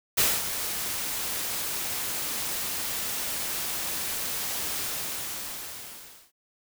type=noise with ADSR envelope; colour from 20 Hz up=white; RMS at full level=-21 dBFS; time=0.17-6.32 s; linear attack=14 ms; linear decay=230 ms; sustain=-10 dB; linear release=1500 ms; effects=none